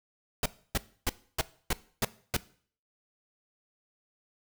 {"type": "noise bursts", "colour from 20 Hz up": "pink", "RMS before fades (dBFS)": -27, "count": 7, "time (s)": [0.43, 2.366], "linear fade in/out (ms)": 2, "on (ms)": 28, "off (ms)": 290, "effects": ["noise-tail reverb RT60 0.5 s tail -19 dB re dry"]}